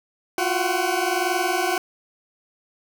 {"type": "tone cluster", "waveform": "20% pulse", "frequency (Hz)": [345, 366.3, 754], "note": ["F4", "F#4", "F#5"], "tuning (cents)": [-21, -17, 32], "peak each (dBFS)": [-21, -20, -20], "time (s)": [0.38, 1.78], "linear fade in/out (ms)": 2, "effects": []}